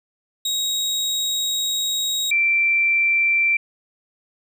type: tone pair in turn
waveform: 30% pulse / sine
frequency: 3791 / 2348 Hz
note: A#7 / D7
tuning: +28 / -1 cents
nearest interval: minor sixth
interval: 829 cents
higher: first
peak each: -18 / -15 dBFS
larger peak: second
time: 0.45-2.31 / 2.31-3.57 s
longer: first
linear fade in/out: 5 ms
effects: none